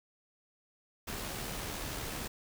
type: noise with amplitude modulation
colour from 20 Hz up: pink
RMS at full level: -38 dBFS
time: 1.07-2.28 s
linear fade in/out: 10 ms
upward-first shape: sine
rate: 73.4 Hz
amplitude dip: 30%
effects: none